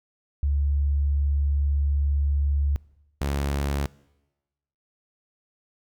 sine / sawtooth tone pair in turn, 71.2 / 70.42 Hz, C#2 / C#2, +47 / +28 cents, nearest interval unison, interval 19 cents, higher first, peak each -20 dBFS, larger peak neither, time 0.43-2.76 / 3.21-3.86 s, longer first, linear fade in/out 0 ms, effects noise-tail reverb RT60 1.0 s tail -22 dB re dry

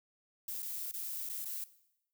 violet noise with dropouts, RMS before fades -40 dBFS, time 0.48-1.64 s, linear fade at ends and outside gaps 2 ms, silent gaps 0.622-0.627 / 0.913-0.938 / 1.29-1.297 / 1.446-1.456 s, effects noise-tail reverb RT60 0.8 s tail -17 dB re dry

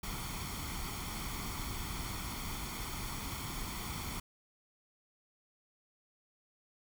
pink noise with comb filter, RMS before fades -40 dBFS, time 0.03-4.2 s, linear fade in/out 5 ms, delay 0.9 ms, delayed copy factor +0.65, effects none

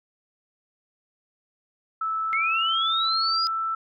sine tone with pitch glide, 1311 to 1326.2 Hz, E6 to E6, -10 to +10 cents, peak -24 dBFS, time 2.01-3.75 s, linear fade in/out 5 ms, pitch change +20 cents, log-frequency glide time 2.25-2.39 s
sine linear sweep, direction up, 2124 to 4978 Hz, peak -23 dBFS, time 2.33-3.47 s, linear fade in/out 0 ms
effects none

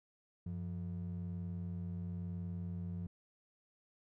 triangle ring-modulated tone, 134 Hz, C3, 42 cents sharp, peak -33 dBFS, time 0.46-3.07 s, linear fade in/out 5 ms, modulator 40.5 Hz, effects tanh soft clip ceiling -31 dBFS

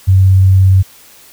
sine tone with vibrato, 94.9 Hz, F#2, 44 cents sharp, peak -4 dBFS, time 0.07-0.83 s, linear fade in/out 20 ms, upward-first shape triangle, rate 17 Hz, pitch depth 10 cents each way, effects white hiss -41 dBFS RMS until 1.32 s

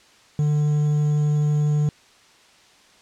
triangle tone with quantisation, 149 Hz, D3, 25 cents sharp, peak -15 dBFS, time 0.39-1.89 s, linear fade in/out 2 ms, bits 7, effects white hiss -53 dBFS RMS until 3.01 s + low-pass 6000 Hz 12 dB/octave

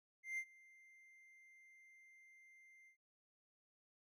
triangle tone with ADSR envelope, 2093 Hz, C7, in tune, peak -37 dBFS, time 0.23-2.97 s, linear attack 150 ms, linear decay 64 ms, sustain -24 dB, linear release 96 ms, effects none

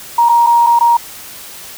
sine tone with dropouts, 941 Hz, A#5, 16 cents sharp, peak -6 dBFS, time 0.18-0.97 s, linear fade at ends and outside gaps 5 ms, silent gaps 0.289-0.293 / 0.465-0.469 / 0.665-0.668 / 0.791-0.808 s, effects white hiss -32 dBFS RMS until 1.77 s

